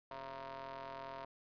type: ring-modulated tone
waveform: sawtooth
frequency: 130.81 Hz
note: C3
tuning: in tune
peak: -38 dBFS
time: 0.11-1.25 s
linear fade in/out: 2 ms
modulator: 806 Hz
effects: resampled to 11025 Hz